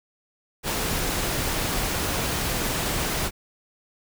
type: noise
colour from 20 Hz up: pink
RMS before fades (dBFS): -26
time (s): 0.63-3.31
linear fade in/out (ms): 50
effects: none

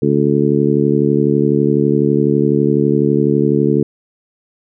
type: harmonic tone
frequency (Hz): 72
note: D2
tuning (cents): -34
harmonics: 2 / 3 / 4 / 5 / 6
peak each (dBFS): -17 / -17 / -17 / -17 / -17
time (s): 0.02-3.83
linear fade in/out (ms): 5
effects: none

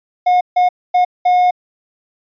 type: tone bursts at uneven times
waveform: triangle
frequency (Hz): 722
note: F#5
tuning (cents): -43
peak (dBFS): -7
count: 4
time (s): 0.26-0.41 / 0.56-0.69 / 0.94-1.05 / 1.25-1.51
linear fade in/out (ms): 10
effects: resampled to 11025 Hz

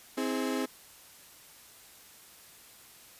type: chord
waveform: 35% pulse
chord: C augmented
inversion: none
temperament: equal with one note detuned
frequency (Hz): 261.6 / 321.2 / 415.3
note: C4 / E4 / G#4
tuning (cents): 0 / -45 / 0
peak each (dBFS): -30 / -34 / -34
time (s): 0.17-0.66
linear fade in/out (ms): 10
effects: white hiss -54 dBFS RMS until 3.19 s + resampled to 32000 Hz

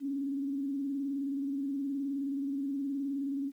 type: tone with vibrato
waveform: sine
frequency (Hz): 277.2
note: C#4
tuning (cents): 0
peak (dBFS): -31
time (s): 0-3.52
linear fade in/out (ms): 50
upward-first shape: square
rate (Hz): 19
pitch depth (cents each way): 45
effects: 11-bit

